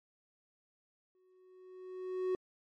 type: tone with exponential growth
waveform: triangle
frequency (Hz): 370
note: F#4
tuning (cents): 0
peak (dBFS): -27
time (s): 1.15-2.35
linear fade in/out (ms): 1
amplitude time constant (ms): 260
effects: MP3 48 kbps